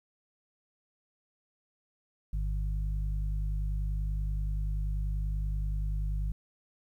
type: harmonic tone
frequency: 50.4 Hz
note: G1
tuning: 49 cents sharp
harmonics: 1 / 2 / 3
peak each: -29 / -40 / -40 dBFS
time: 2.33-6.32 s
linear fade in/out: 5 ms
effects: 11-bit